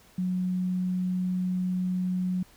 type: tone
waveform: sine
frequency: 182.8 Hz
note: F#3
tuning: 21 cents flat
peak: -25 dBFS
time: 0.18-2.43 s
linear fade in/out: 5 ms
effects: pink hiss -57 dBFS RMS until 2.56 s